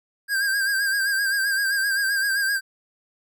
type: tone with vibrato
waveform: square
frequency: 1600 Hz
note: G6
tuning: 35 cents sharp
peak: -21 dBFS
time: 0.28-2.61 s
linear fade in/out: 50 ms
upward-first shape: sine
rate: 7.7 Hz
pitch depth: 54 cents each way
effects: none